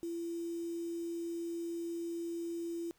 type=tone with quantisation; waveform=sine; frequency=338.3 Hz; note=E4; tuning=45 cents sharp; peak=-36 dBFS; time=0.03-2.91 s; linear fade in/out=0 ms; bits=9; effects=pink hiss -71 dBFS RMS until 2.98 s